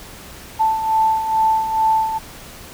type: beating tone pair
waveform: sine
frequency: 880 / 882.3 Hz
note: A5 / A5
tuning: 0 / +5 cents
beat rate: 2.3 Hz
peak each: -22 / -15 dBFS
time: 0.59-2.19 s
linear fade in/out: 20 ms
effects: pink hiss -38 dBFS RMS until 2.73 s